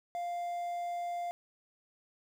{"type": "tone with quantisation", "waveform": "triangle", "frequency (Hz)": 698, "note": "F5", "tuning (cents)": -1, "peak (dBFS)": -32, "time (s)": [0.15, 1.31], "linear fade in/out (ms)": 0, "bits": 10, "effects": []}